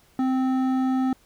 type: tone with hard clipping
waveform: sine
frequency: 260.4 Hz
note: C4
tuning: 8 cents flat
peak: -22 dBFS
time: 0.19-1.13 s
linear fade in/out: 2 ms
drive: 10 dB
effects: pink hiss -59 dBFS RMS until 1.25 s